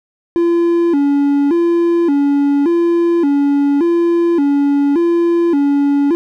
triangle tone with vibrato, 311.1 Hz, D#4, in tune, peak -8 dBFS, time 0.36-6.15 s, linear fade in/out 0 ms, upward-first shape square, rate 0.87 Hz, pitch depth 160 cents each way, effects none

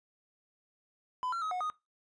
triangle tone with pitch steps, 1006 / 1365 / 1270 / 729 / 1242 Hz, B5 / F6 / D#6 / F#5 / D#6, +32 / -40 / +35 / -26 / -3 cents, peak -30 dBFS, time 1.23-1.7 s, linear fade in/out 0 ms, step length 94 ms, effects noise-tail reverb RT60 0.2 s tail -19 dB re dry + resampled to 22050 Hz

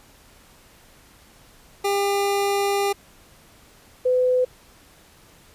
25% pulse / sine tone pair in turn, 400.5 / 504.6 Hz, G4 / B4, +37 / +37 cents, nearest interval major third, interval 400 cents, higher second, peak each -16 dBFS, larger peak neither, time 1.84-2.93 / 4.05-4.45 s, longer first, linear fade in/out 10 ms, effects pink hiss -52 dBFS RMS until 5.54 s + resampled to 32000 Hz

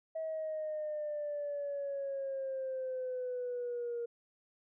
sine exponential sweep, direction down, 644 to 470 Hz, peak -34 dBFS, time 0.15-4.06 s, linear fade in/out 10 ms, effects tanh soft clip ceiling -31 dBFS

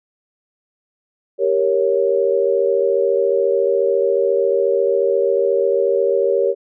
sine chord, G diminished, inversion none, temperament equal, 392 / 466.2 / 554.4 Hz, G4 / Bb4 / Db5, 0 / 0 / 0 cents, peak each -18 dBFS, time 1.38-6.55 s, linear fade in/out 50 ms, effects none

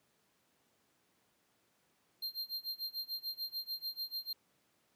square tone with tremolo, 4186 Hz, C8, in tune, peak -36 dBFS, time 2.22-4.33 s, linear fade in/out 5 ms, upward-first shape sine, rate 6.8 Hz, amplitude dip 95%, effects pink hiss -74 dBFS RMS until 4.95 s + high-pass 150 Hz 12 dB/octave

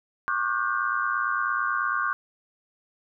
sine tone cluster, 1095 / 1184 / 1443 / 1560 Hz, C#6 / D6 / F#6 / G6, -22 / +14 / -44 / -9 cents, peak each -29 dBFS, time 0.28-2.13 s, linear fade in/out 0 ms, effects none

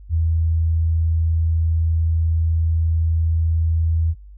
sine tone, 81.6 Hz, E2, 17 cents flat, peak -15 dBFS, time 0.09-4.15 s, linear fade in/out 50 ms, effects added 50 Hz sine -38 dBFS peak until 4.37 s

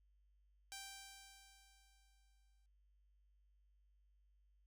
5% pulse tone with exponential decay, 784 Hz, G5, in tune, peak -36 dBFS, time 0.72-2.66 s, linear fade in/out 0 ms, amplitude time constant 420 ms, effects added 50 Hz sine -70 dBFS peak until 4.66 s

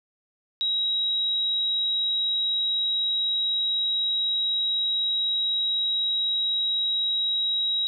sine tone, 3836 Hz, A#7, 49 cents sharp, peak -22 dBFS, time 0.61-7.87 s, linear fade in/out 0 ms, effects none

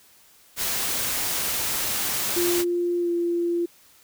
white noise, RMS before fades -26 dBFS, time 0.56-2.65 s, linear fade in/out 50 ms
sine tone with pitch glide, 349.2 to 344 Hz, F4 to F4, 0 to -26 cents, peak -21 dBFS, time 2.36-3.66 s, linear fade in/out 10 ms, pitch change -26 cents, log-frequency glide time 3-3.1 s
effects white hiss -55 dBFS RMS until 4.03 s

